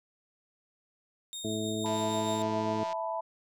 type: tone with tremolo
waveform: 25% pulse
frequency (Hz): 3690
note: A#7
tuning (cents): -18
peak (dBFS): -33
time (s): 1.33-2.42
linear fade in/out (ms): 0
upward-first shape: triangle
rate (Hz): 6.4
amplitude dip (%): 35
type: harmonic tone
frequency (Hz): 108.6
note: A2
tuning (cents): -22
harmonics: 1 / 2 / 3 / 4 / 6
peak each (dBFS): -39 / -35 / -36 / -37 / -40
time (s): 1.44-2.84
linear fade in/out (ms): 10
type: chord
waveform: sine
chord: E suspended fourth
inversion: none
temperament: equal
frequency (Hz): 659.3 / 880 / 987.8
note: E5 / A5 / B5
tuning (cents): 0 / 0 / 0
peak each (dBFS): -34 / -36 / -36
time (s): 1.84-3.21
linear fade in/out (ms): 10
type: click train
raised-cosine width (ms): 0.2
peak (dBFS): -28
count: 189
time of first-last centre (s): 1.86-2.928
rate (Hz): 176
effects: none